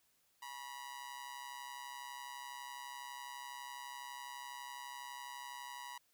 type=tone with amplitude modulation; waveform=sawtooth; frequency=970 Hz; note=B5; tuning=31 cents flat; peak=-39 dBFS; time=0.42-5.98 s; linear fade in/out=5 ms; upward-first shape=sine; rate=132 Hz; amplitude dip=75%; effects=white hiss -75 dBFS RMS until 6.13 s